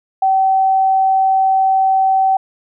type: tone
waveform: sine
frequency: 767 Hz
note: G5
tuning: 38 cents flat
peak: -10 dBFS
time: 0.22-2.37 s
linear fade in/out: 5 ms
effects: none